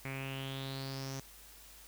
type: tone with low-pass filter sweep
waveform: sawtooth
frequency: 134.9 Hz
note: C#3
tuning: 47 cents flat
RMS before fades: -41 dBFS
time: 0.05-1.2 s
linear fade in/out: 0 ms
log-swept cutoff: 2200 to 6200 Hz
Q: 6.7
effects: added 50 Hz sine -60 dBFS peak until 1.87 s + white hiss -56 dBFS RMS until 1.87 s